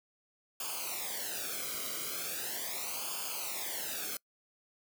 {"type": "noise with flanger", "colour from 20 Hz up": "white", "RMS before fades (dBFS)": -38, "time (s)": [0.6, 4.17], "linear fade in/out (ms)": 2, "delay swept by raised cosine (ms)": [0.51, 1.15], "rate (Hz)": 0.39, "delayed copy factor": -1, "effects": ["noise-tail reverb RT60 0.1 s tail -25 dB re dry"]}